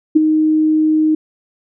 sine tone with ADSR envelope, 311.1 Hz, D#4, in tune, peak -3 dBFS, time 0.15-1.15 s, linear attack 15 ms, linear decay 15 ms, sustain -7 dB, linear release 5 ms, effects none

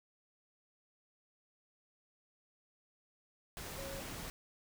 sine tone in noise, 547 Hz, C#5, 23 cents flat, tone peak -45 dBFS, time 3.78-4 s, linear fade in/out 0 ms, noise pink, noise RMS -45 dBFS, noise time 3.57-4.3 s, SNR -3 dB, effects none

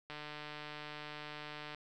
click train, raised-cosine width 0.3 ms, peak -29 dBFS, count 248, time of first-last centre 0.1-1.747 s, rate 150 Hz, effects none

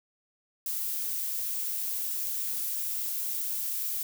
violet noise, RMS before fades -32 dBFS, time 0.66-4.03 s, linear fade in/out 2 ms, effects none

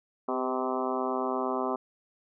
harmonic tone with a mistuned harmonic, 128.6 Hz, C3, 30 cents flat, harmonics 2 / 3 / 4 / 5 / 6 / 7 / 8 / 9 / 10, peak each -34 / -33 / -38 / -35 / -36 / -40 / -36 / -37 / -42 dBFS, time 0.28-1.76 s, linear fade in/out 5 ms, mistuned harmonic 3, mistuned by +30 cents, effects none

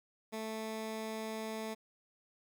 15% pulse tone, 220 Hz, A3, in tune, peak -32 dBFS, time 0.32-1.75 s, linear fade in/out 20 ms, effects 12-bit

